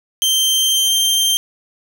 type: tone with pitch glide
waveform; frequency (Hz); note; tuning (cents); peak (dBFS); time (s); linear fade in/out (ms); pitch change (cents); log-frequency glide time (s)
sawtooth; 3136 to 3156; G7 to G7; 0 to +11; -10; 0.22-1.37; 0; +11; 0.53-0.95
effects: none